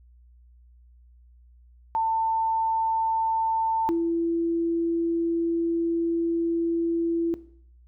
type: tone pair in turn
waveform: sine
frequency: 895 / 335.2 Hz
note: A5 / E4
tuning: +29 / +29 cents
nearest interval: octave + perfect fourth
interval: 1700 cents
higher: first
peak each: -21 dBFS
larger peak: neither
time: 1.95-3.89 / 3.89-7.34 s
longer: second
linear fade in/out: 0 ms
effects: noise-tail reverb RT60 0.6 s tail -17 dB re dry + added 60 Hz sine -51 dBFS peak until 7.87 s